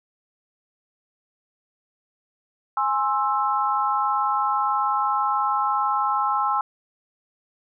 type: chord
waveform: sine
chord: Ab augmented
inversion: none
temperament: equal with one note detuned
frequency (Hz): 830.6 / 1056.8 / 1318.5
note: Ab5 / C6 / E6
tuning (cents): 0 / +17 / 0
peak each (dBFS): -24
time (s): 2.77-6.61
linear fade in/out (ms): 2
effects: none